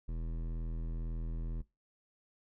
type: tone with hard clipping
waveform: sine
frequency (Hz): 41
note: E1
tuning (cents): -9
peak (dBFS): -37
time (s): 0.08-1.62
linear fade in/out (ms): 10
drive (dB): 15
effects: noise-tail reverb RT60 0.2 s tail -19 dB re dry